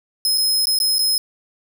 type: tone with dropouts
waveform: sawtooth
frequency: 5130 Hz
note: E8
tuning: 48 cents flat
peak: -13 dBFS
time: 0.25-1.18 s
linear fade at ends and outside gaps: 1 ms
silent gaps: 0.376-0.38 / 0.656-0.67 / 0.788-0.801 / 0.984-0.991 s
effects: none

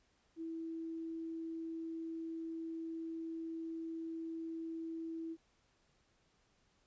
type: tone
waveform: sine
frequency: 327 Hz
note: E4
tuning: 14 cents flat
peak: -40 dBFS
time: 0.36-5.37 s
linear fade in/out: 50 ms
effects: pink hiss -74 dBFS RMS until 6.86 s + resampled to 16000 Hz

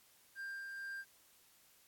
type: tone with tremolo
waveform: triangle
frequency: 1590 Hz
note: G6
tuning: 24 cents sharp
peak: -40 dBFS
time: 0.35-1.05 s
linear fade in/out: 50 ms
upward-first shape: sine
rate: 2.2 Hz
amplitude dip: 25%
effects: white hiss -67 dBFS RMS until 1.87 s + AAC 64 kbps

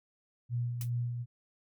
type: tone with tremolo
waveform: sine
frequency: 120.4 Hz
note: B2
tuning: 44 cents flat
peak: -29 dBFS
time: 0.49-1.26 s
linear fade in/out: 50 ms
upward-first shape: sine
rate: 2.6 Hz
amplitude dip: 45%
type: noise with exponential decay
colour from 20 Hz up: blue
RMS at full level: -37 dBFS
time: 0.81-0.9 s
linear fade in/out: 1 ms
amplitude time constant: 19 ms
effects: none

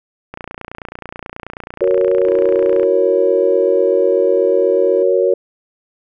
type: click train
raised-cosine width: 0.5 ms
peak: -14 dBFS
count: 74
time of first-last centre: 0.34-2.831 s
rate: 29.3 Hz
type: chord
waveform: sine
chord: F# major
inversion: none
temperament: equal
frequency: 370 / 466.2 / 554.4 Hz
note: F#4 / A#4 / C#5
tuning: 0 / 0 / 0 cents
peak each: -15 dBFS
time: 1.81-5.34 s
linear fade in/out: 5 ms
type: tone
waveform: triangle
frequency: 329.6 Hz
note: E4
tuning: in tune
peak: -22 dBFS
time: 2.26-5.03 s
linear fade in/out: 5 ms
effects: none

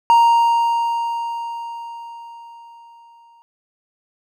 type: tone with exponential decay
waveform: triangle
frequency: 932.3 Hz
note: A#5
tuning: in tune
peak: -6 dBFS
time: 0.1-3.42 s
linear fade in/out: 0 ms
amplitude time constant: 720 ms
effects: none

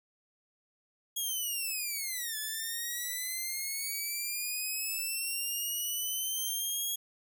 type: linear two-way sweep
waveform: 5% pulse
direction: down then up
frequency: 3322 to 1716 to 3322 Hz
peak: -24 dBFS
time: 1.16-6.96 s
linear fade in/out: 10 ms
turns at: 2.38 s
effects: none

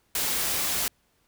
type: noise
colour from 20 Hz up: white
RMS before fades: -27 dBFS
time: 0.15-0.88 s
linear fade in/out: 2 ms
effects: pink hiss -68 dBFS RMS until 1.27 s

